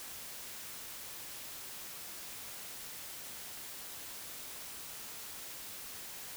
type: silence
effects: white hiss -46 dBFS RMS until 6.36 s